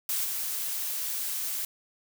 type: noise with level steps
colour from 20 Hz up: blue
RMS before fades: -29 / -32 dBFS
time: 0.09-1.65 s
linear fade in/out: 2 ms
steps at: 0.24 s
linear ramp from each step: 10 ms
effects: none